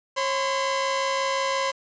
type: tone pair together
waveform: sawtooth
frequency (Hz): 543 / 1020.3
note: C#5 / C6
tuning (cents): -36 / -44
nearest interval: major seventh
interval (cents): 1092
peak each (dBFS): -22 / -22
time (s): 0.16-1.72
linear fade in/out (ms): 20
effects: resampled to 16000 Hz + 7-bit